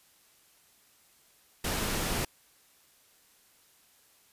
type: noise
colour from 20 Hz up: pink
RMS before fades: -31 dBFS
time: 1.64-2.25 s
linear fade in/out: 5 ms
effects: white hiss -63 dBFS RMS until 4.32 s + resampled to 32000 Hz

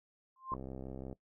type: tone with exponential growth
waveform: sine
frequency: 1051 Hz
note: C6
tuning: 7 cents sharp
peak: -31 dBFS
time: 0.36-0.54 s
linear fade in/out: 2 ms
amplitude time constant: 39 ms
type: click train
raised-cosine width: 2 ms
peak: -31 dBFS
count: 41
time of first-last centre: 0.52-1.128 s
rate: 65.8 Hz
effects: noise-tail reverb RT60 0.1 s tail -19 dB re dry

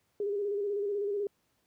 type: tone with vibrato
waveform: sine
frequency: 406.4 Hz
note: G#4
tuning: 38 cents flat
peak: -29 dBFS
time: 0.2-1.27 s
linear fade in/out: 2 ms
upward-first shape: square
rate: 16 Hz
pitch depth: 38 cents each way
effects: pink hiss -74 dBFS RMS until 1.66 s + high-pass 80 Hz 12 dB/octave

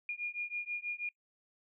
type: beating tone pair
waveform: sine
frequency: 2423 / 2429.2 Hz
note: D#7 / D#7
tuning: -47 / -42 cents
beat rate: 6.2 Hz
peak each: -39 / -39 dBFS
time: 0.09-1.09 s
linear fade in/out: 2 ms
effects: noise-tail reverb RT60 0.1 s tail -24 dB re dry

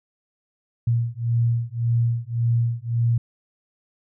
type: beating tone pair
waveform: sine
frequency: 116.54 / 118.34 Hz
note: A#2 / A#2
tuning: 0 / +27 cents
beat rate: 1.8 Hz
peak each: -22 dBFS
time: 0.87-3.18 s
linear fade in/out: 5 ms
effects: none

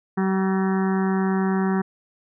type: harmonic tone with a mistuned harmonic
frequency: 190.8 Hz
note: G3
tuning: 47 cents flat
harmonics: 1 / 2 / 4 / 5 / 6 / 7 / 8 / 9 / 10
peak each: -20 / -26 / -32 / -34 / -36 / -37 / -38 / -39 / -40 dBFS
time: 0.17-1.82 s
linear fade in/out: 10 ms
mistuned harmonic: 10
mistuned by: -49 cents
effects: none

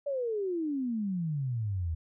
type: exponential sweep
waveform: sine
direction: down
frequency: 583 to 77.78 Hz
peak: -29 dBFS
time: 0.06-1.95 s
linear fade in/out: 10 ms
effects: none

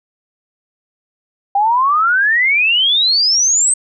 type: exponential sweep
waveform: sine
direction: up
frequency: 784 to 8372 Hz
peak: -10 dBFS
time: 1.55-3.74 s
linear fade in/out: 5 ms
effects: none

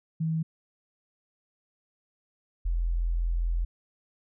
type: tone pair in turn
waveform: sine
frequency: 160.7 / 42.45 Hz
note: E3 / F1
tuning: -44 / -48 cents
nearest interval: octave + major seventh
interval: 2304 cents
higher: first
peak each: -25 / -24 dBFS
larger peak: second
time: 0.2-0.43 / 2.65-3.65 s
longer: second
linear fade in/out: 10 ms
effects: none

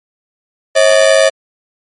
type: ring-modulated tone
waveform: 45% pulse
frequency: 591 Hz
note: D5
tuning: 11 cents sharp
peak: -3 dBFS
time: 0.75-1.3 s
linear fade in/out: 20 ms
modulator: 49.8 Hz
effects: MP3 48 kbps

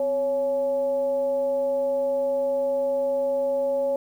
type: tone with frequency modulation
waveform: sine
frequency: 555 Hz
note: C#5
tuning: 2 cents sharp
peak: -21 dBFS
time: 0-3.96 s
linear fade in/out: 2 ms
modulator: 295 Hz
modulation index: 0.31
effects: 9-bit

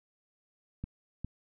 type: clicks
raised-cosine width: 5 ms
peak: -24 dBFS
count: 2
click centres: 0.84 / 1.246 s
effects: none

